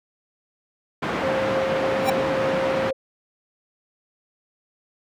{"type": "band-pass noise", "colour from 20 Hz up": "pink", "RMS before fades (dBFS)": -26, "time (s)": [1.02, 2.91], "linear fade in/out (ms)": 10, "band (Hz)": [190, 2000], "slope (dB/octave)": 12}
{"type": "tone", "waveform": "sine", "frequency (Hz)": 532, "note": "C5", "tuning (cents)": 29, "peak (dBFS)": -22, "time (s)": [1.23, 2.93], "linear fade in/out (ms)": 10}
{"type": "tone with exponential growth", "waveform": "square", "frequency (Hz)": 784, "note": "G5", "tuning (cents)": 0, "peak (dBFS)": -17, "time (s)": [1.99, 2.1], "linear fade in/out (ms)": 5, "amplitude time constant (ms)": 22}
{"effects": []}